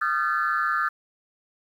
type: tone cluster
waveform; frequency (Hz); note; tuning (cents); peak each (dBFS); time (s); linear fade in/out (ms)
sine; 1224 / 1364 / 1525 / 1731; D#6 / F6 / G6 / A6; -29 / -41 / -48 / -29; -26 / -25 / -29 / -28; 0.01-0.89; 10
effects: tanh soft clip ceiling -13 dBFS + 9-bit